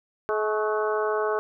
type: harmonic tone with a mistuned harmonic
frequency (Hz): 213.5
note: G#3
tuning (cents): +48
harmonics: 2 / 3 / 4 / 5 / 6 / 7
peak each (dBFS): -25 / -30 / -33 / -31 / -34 / -34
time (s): 0.29-1.39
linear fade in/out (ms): 0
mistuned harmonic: 5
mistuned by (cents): +53
effects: none